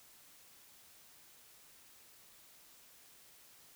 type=silence; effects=white hiss -61 dBFS RMS until 3.75 s